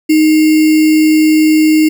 sine tone with sample-and-hold, 311.1 Hz, D#4, in tune, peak -5 dBFS, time 0.09-1.89 s, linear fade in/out 10 ms, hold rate 2450 Hz, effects none

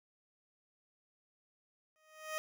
15% pulse tone with exponential growth, 624 Hz, D#5, 5 cents sharp, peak -28 dBFS, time 1.96-2.38 s, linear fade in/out 0 ms, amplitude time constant 91 ms, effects none

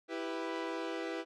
sawtooth chord, E minor, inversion none, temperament equal, 329.6 / 392 / 493.9 Hz, E4 / G4 / B4, 0 / 0 / 0 cents, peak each -35 / -38 / -37 dBFS, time 0.08-1.25 s, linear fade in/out 50 ms, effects low-pass 4000 Hz 12 dB/octave

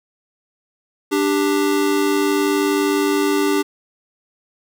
square tone pair together, 294.9 / 394.3 Hz, D4 / G4, +7 / +10 cents, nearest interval perfect fourth, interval 503 cents, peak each -19 dBFS, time 1.11-3.63 s, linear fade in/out 20 ms, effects none

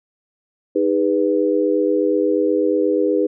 sine chord, G# minor, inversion second, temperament equal with one note detuned, 311.1 / 405.6 / 493.9 Hz, D#4 / G#4 / B4, 0 / -41 / 0 cents, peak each -19 dBFS, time 0.75-3.27 s, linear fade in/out 10 ms, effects none

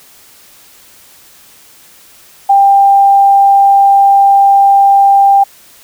sine tone, 793 Hz, G5, 20 cents sharp, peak -3 dBFS, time 2.49-5.44 s, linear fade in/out 10 ms, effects white hiss -41 dBFS RMS until 5.83 s

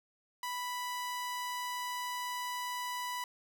sawtooth tone, 987.8 Hz, B5, in tune, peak -32 dBFS, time 0.43-3.24 s, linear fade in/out 2 ms, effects none

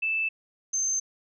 sine tone pair in turn, 2637 / 6272 Hz, E7 / G8, 0 / 0 cents, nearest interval octave + minor third, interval 1500 cents, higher second, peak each -24 dBFS, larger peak neither, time 0.02-0.29 / 0.73-1 s, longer neither, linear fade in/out 10 ms, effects none

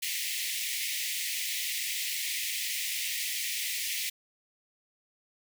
pink high-pass noise, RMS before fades -33 dBFS, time 0.02-4.1 s, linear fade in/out 10 ms, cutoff 1900 Hz, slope 96 dB/octave, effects none

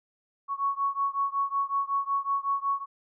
sine beating tone pair, 1108.7 / 1114.1 Hz, C#6 / C#6, 0 / +8 cents, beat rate 5.4 Hz, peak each -28 / -29 dBFS, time 0.48-2.86 s, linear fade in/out 50 ms, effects none

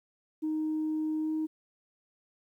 sine tone with pitch glide, 311.1 to 313.3 Hz, D#4 to D#4, 0 to +12 cents, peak -27 dBFS, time 0.42-1.47 s, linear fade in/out 20 ms, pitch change +12 cents, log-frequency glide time 1.19-1.32 s, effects tanh soft clip ceiling -25 dBFS + 11-bit

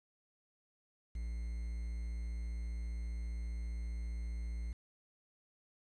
triangle tone with quantisation, 57.5 Hz, A#1, 23 cents flat, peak -35 dBFS, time 1.15-4.73 s, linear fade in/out 5 ms, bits 10, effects resampled to 22050 Hz

